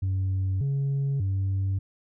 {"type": "tone with pitch steps", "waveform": "sine", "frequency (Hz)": [95, 138.5, 96.6], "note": ["F#2", "C#3", "G2"], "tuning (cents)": [46, -1, -25], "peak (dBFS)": -21, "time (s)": [0.02, 1.79], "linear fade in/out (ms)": 10, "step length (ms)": 590, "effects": ["tanh soft clip ceiling -22 dBFS"]}